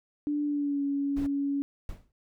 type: tone with pitch glide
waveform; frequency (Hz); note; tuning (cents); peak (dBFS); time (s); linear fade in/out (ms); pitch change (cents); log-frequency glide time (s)
sine; 293.7 to 280.9; D4 to C#4; 0 to +23; -26; 0.27-1.62; 0; -77; 0.44-0.83
type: noise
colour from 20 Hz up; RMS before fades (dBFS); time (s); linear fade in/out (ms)
brown; -38; 1.16-1.27; 10
type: noise with exponential decay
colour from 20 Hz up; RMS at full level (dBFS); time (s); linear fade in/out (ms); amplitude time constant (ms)
brown; -35; 1.89-2.12; 1; 49
effects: none